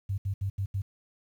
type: tone bursts at uneven times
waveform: sine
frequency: 98 Hz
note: G2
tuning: in tune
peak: -27 dBFS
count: 5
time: 0.09-0.18 / 0.25-0.34 / 0.41-0.5 / 0.58-0.66 / 0.74-0.82 s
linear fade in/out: 10 ms
effects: 10-bit